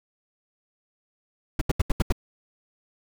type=noise bursts; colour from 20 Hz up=brown; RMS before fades=-19 dBFS; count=6; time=1.59-2.124 s; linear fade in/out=5 ms; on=24 ms; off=78 ms; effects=none